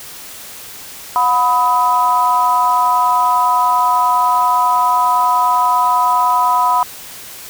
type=tone with amplitude modulation; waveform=sine; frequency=993 Hz; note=B5; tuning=9 cents sharp; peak=-6 dBFS; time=1.16-6.83 s; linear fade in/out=0 ms; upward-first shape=sine; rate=270 Hz; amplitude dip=95%; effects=white hiss -33 dBFS RMS until 7.49 s